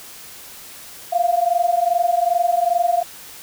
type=tone pair together; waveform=sine; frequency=685.5 / 708 Hz; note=F5 / F5; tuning=-32 / +23 cents; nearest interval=minor second; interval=55 cents; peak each=-18 dBFS; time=1.12-3.03 s; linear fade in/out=10 ms; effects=white hiss -39 dBFS RMS until 3.42 s